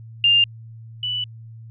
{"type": "tone pair in turn", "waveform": "sine", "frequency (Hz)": [2802, 2969], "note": ["F7", "F#7"], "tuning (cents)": [5, 5], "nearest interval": "minor second", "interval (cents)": 100, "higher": "second", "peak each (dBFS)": [-12, -22], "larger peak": "first", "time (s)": [[0.24, 0.44], [1.03, 1.24]], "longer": "second", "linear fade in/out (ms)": 2, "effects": ["added 113 Hz sine -37 dBFS peak until 1.7 s"]}